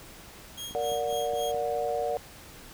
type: tone with tremolo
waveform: sawtooth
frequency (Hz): 3259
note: G#7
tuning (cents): -33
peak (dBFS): -32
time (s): 0.57-1.52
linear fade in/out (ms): 10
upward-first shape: sine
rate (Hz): 3.7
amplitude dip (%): 90
type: click train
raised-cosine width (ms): 3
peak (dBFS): -33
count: 5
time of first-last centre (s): 0.71-1.545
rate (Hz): 4.79
type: chord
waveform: sine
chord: Bb augmented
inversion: none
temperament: just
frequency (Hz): 466.2 / 582.7 / 728.4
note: Bb4 / D5 / F#5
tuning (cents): 0 / -14 / -27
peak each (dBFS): -31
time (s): 0.75-2.17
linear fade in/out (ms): 0
effects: pink hiss -48 dBFS RMS until 2.73 s